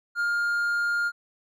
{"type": "tone", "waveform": "triangle", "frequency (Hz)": 1410, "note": "F6", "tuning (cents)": 16, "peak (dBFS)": -21, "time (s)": [0.15, 1.12], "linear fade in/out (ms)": 50, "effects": []}